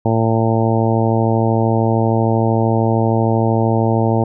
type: harmonic tone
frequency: 113 Hz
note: A2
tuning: 47 cents sharp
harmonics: 1 / 2 / 3 / 4 / 5 / 6 / 7 / 8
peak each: -16 / -19 / -21 / -22 / -23 / -24 / -24 / -25 dBFS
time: 0.05-4.24 s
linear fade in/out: 5 ms
effects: none